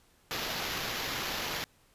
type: noise with sample-and-hold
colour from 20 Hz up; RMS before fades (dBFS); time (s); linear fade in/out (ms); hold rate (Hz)
white; -35; 0.31-1.64; 0; 8820
effects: pink hiss -65 dBFS RMS until 1.94 s + resampled to 32000 Hz